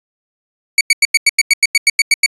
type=tone bursts; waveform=sawtooth; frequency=2250 Hz; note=C#7; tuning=25 cents sharp; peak=-3 dBFS; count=13; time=0.78-2.261 s; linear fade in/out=2 ms; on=29 ms; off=92 ms; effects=resampled to 24000 Hz